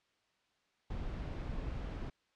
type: noise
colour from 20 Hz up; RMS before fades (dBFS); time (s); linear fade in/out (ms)
brown; -40; 0.9-2.1; 5
effects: white hiss -75 dBFS RMS until 2.35 s + low-pass 4000 Hz 12 dB/octave